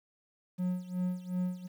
triangle tone with tremolo, 181.3 Hz, F#3, 35 cents flat, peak -26 dBFS, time 0.58-1.68 s, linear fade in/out 20 ms, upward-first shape sine, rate 2.7 Hz, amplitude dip 85%, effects 10-bit

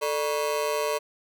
30% pulse ring-modulated tone, 518 Hz, C5, 17 cents flat, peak -19 dBFS, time 0.01-0.99 s, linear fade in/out 20 ms, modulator 76 Hz, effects none

